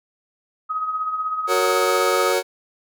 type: tone with tremolo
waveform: sine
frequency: 1263 Hz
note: D#6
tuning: 26 cents sharp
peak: -19 dBFS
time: 0.69-2.33 s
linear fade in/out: 20 ms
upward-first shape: triangle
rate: 16 Hz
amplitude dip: 60%
type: chord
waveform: sawtooth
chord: F# major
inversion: none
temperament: just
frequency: 370 / 462.5 / 555 Hz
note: F#4 / A#4 / C#5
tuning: 0 / -14 / +2 cents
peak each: -18 dBFS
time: 1.47-2.43 s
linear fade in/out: 50 ms
effects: none